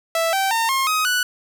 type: tone with pitch steps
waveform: sawtooth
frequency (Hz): 659.3 / 775 / 911.1 / 1071 / 1259.1 / 1480.1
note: E5 / G5 / A#5 / C6 / D#6 / F#6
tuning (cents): 0 / -20 / -40 / +40 / +20 / 0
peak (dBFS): -14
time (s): 0.15-1.23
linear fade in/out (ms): 2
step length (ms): 180
effects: none